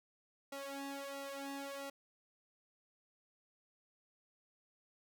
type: tone with flanger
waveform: sawtooth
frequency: 277.2 Hz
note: C#4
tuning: in tune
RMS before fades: -45 dBFS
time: 0.52-1.9 s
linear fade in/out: 5 ms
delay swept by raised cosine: 1.5 to 2.5 ms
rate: 1.5 Hz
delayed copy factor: +0.95
effects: none